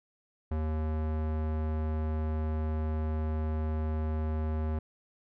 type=tone with low-pass filter; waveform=square; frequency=78 Hz; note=D#2; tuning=5 cents sharp; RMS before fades=-31 dBFS; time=0.51-4.79 s; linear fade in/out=5 ms; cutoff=1200 Hz; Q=0.65; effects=none